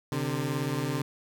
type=beating tone pair; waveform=20% pulse; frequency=130.81 / 148.81 Hz; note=C3 / D3; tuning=0 / +23 cents; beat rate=18 Hz; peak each=-26 dBFS; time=0.12-1.02 s; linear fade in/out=2 ms; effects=none